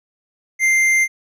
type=tone with tanh clipping; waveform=sine; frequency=2093 Hz; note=C7; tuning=in tune; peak=-14 dBFS; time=0.59-1.08 s; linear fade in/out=50 ms; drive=11 dB; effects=none